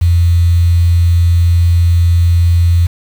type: tone with quantisation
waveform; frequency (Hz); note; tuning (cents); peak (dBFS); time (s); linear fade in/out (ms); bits
sine; 85.8; F2; -30; -6; 0.01-2.87; 10; 5
effects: none